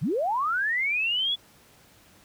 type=linear sweep; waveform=sine; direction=up; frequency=104 to 3447 Hz; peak=-23 dBFS; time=0.01-1.36 s; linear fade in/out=20 ms; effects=pink hiss -56 dBFS RMS until 2.24 s + high-pass 60 Hz 12 dB/octave